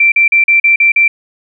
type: tone bursts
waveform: sine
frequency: 2349 Hz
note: D7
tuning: in tune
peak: -5 dBFS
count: 7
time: 0-1.08 s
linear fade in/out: 5 ms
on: 120 ms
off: 40 ms
effects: none